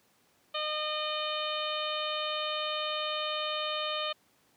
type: harmonic tone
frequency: 610 Hz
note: D#5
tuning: 34 cents flat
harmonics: 1 / 2 / 3 / 4 / 5 / 6 / 7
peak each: -36 / -36 / -45 / -41 / -36 / -39 / -45 dBFS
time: 0.54-4.13 s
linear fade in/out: 10 ms
effects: pink hiss -67 dBFS RMS until 4.56 s + high-pass 150 Hz 12 dB/octave